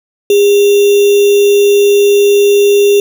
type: tone with sample-and-hold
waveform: sine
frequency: 405.6 Hz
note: G#4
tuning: 41 cents flat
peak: -4 dBFS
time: 0.3-3 s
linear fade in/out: 2 ms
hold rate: 3150 Hz
effects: none